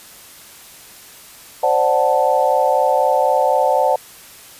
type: chord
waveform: sine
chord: D dominant seventh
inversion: third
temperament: equal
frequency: 523.3 / 587.3 / 740 / 880 Hz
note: C5 / D5 / F#5 / A5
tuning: 0 / 0 / 0 / 0 cents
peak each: -18 dBFS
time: 1.63-3.96 s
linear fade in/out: 5 ms
effects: white hiss -41 dBFS RMS until 4.59 s + resampled to 32000 Hz